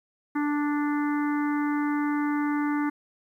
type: harmonic tone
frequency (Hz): 293.7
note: D4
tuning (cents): 0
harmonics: 1 / 3 / 4 / 5 / 6 / 7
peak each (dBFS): -24 / -34 / -36 / -38 / -40 / -41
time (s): 0.35-2.9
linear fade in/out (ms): 10
effects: 10-bit